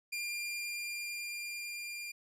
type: tone with level ramp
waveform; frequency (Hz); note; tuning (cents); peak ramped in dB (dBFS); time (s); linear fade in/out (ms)
sawtooth; 2397; D7; +35; -32 to -37; 0.12-2.12; 10
effects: resampled to 32000 Hz